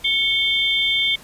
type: tone cluster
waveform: sine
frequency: 2205 / 3170 / 3542 Hz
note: C#7 / G7 / A7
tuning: -10 / +19 / +11 cents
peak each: -21 dBFS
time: 0.04-1.16 s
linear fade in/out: 10 ms
effects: pink hiss -44 dBFS RMS until 1.23 s + resampled to 32000 Hz